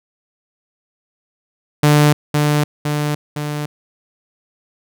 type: tone with echo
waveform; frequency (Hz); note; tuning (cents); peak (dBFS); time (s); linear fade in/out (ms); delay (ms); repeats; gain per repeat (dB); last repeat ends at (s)
sawtooth; 148.4; D3; +18; -5; 1.83-2.13; 5; 510; 3; -4; 3.66
effects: none